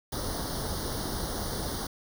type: noise with comb filter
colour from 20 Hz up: pink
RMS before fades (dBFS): -33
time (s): 0.12-1.87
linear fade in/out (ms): 5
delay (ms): 0.2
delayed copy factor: +1
effects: none